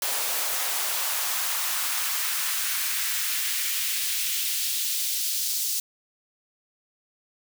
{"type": "noise with high-pass filter sweep", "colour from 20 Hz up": "white", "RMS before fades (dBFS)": -27, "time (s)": [0.02, 5.8], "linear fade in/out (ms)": 2, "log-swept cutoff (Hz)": [540, 4700], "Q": 1.2, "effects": []}